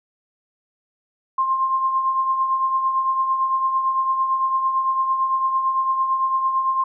sine tone with tremolo, 1057 Hz, C6, 17 cents sharp, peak -15 dBFS, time 1.38-6.84 s, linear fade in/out 5 ms, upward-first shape triangle, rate 8.9 Hz, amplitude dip 55%, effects none

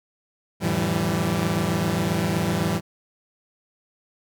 sawtooth tone cluster, 87.2 / 109 / 150.4 / 166.8 / 194.5 Hz, F2 / A2 / D3 / E3 / G3, -2 / -16 / +42 / +21 / -13 cents, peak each -29 / -25 / -28 / -21 / -22 dBFS, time 0.6-2.81 s, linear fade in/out 50 ms, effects none

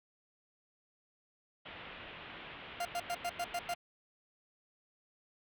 white low-pass noise, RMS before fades -49 dBFS, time 1.65-3.75 s, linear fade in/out 10 ms, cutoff 3300 Hz, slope 48 dB/octave
40% pulse tone bursts, 698.5 Hz, F5, in tune, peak -33 dBFS, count 7, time 2.8-3.74 s, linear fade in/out 5 ms, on 52 ms, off 96 ms
effects none

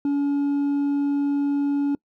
sine tone with hard clipping, 284 Hz, C#4, 42 cents sharp, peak -20 dBFS, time 0.05-1.95 s, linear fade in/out 2 ms, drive 2 dB, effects noise-tail reverb RT60 0.1 s tail -25 dB re dry

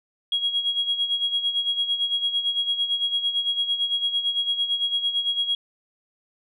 sine tone with tremolo, 3300 Hz, G#7, 12 cents flat, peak -18 dBFS, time 0.32-5.55 s, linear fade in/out 2 ms, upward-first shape sine, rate 8.9 Hz, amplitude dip 70%, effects tanh soft clip ceiling -14 dBFS

